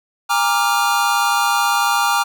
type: chord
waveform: square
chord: Bb dominant seventh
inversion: third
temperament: equal with one note detuned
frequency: 814 / 932.3 / 1174.7 / 1396.9 Hz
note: Ab5 / Bb5 / D6 / F6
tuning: -35 / 0 / 0 / 0 cents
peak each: -21 dBFS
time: 0.29-2.24 s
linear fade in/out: 20 ms
effects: none